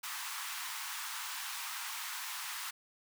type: high-pass noise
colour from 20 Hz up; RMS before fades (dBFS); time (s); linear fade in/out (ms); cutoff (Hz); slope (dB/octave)
pink; -41; 0.03-2.71; 10; 900; 48
effects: none